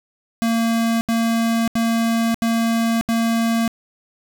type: tone bursts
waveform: square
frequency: 228.9 Hz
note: A#3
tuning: 31 cents flat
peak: -17 dBFS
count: 5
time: 0.42-3.678 s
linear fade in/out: 0 ms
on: 590 ms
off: 77 ms
effects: none